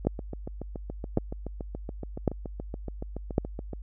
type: two click trains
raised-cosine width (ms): 2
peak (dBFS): -9 / -22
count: 4 / 27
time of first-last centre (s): 0.07-3.381 / 0.05-3.733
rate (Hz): 0.906 / 7.06
effects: added 50 Hz sine -37 dBFS peak until 3.82 s